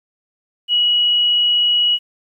sine tone, 2916 Hz, F#7, 26 cents flat, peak -12 dBFS, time 0.68-1.99 s, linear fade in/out 50 ms, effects 9-bit

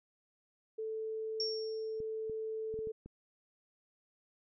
sine tone, 440 Hz, A4, in tune, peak -36 dBFS, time 0.78-2.92 s, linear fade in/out 10 ms
sine tone with exponential decay, 5490 Hz, F8, 31 cents flat, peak -31 dBFS, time 1.4-2 s, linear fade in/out 1 ms, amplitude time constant 130 ms
clicks, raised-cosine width 3 ms, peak -36 dBFS, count 6, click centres 2.003 / 2.297 / 2.741 / 2.79 / 2.872 / 3.06 s
effects none

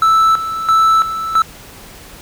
triangle tone with tremolo, 1317 Hz, E6, 2 cents flat, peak -6 dBFS, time 0.02-1.42 s, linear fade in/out 2 ms, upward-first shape square, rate 1.5 Hz, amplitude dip 70%, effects pink hiss -37 dBFS RMS until 2.21 s

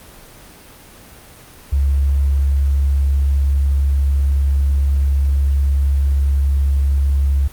sine tone, 69.3 Hz, C#2, in tune, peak -12 dBFS, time 1.72-7.48 s, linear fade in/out 10 ms, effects pink hiss -41 dBFS RMS until 7.52 s + Opus 24 kbps

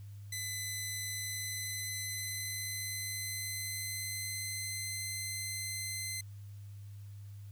10% pulse tone with pitch glide, 2014 to 2060 Hz, B6 to C7, +33 to -28 cents, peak -28 dBFS, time 0.32-6.21 s, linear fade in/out 5 ms, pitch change +39 cents, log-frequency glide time 1.02-5.05 s, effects added 101 Hz sine -45 dBFS peak until 7.51 s + white hiss -67 dBFS RMS until 7.51 s

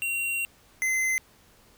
square tone pair in turn, 2749 / 2059 Hz, F7 / C7, -28 / -28 cents, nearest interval perfect fourth, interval 500 cents, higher first, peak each -27 / -24 dBFS, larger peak second, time 0.02-0.45 / 0.82-1.18 s, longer first, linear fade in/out 0 ms, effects pink hiss -58 dBFS RMS until 1.77 s

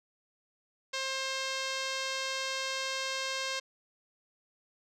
5% pulse tone, 531 Hz, C5, 25 cents sharp, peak -20 dBFS, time 0.93-3.6 s, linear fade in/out 10 ms, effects low-pass 7000 Hz 12 dB/octave

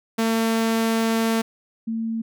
sawtooth / sine tone pair in turn, 225.6 / 225.6 Hz, A3 / A3, +44 / +44 cents, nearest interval unison, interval 0 cents, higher neither, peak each -15 / -23 dBFS, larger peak first, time 0.18-1.42 / 1.87-2.22 s, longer first, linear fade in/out 10 ms, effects none

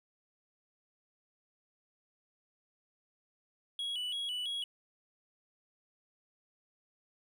triangle tone with vibrato, 3136 Hz, G7, in tune, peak -33 dBFS, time 3.79-4.64 s, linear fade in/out 2 ms, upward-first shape square, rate 3 Hz, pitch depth 98 cents each way, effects none

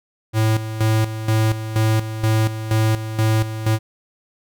square tone with tremolo, 110 Hz, A2, in tune, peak -15 dBFS, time 0.33-3.79 s, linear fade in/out 50 ms, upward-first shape square, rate 2.1 Hz, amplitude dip 70%, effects none

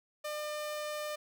sawtooth tone, 601 Hz, D5, 40 cents sharp, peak -32 dBFS, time 0.24-1.16 s, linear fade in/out 10 ms, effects none

